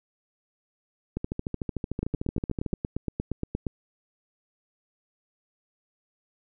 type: two click trains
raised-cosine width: 3 ms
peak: -15 / -16 dBFS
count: 15 / 22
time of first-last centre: 2.03-3.667 / 1.17-2.737 s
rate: 8.55 / 13.4 Hz
effects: none